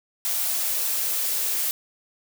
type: noise with high-pass filter sweep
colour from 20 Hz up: blue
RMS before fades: -25 dBFS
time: 0.25-1.71 s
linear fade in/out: 0 ms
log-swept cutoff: 620 to 360 Hz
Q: 2.4
effects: none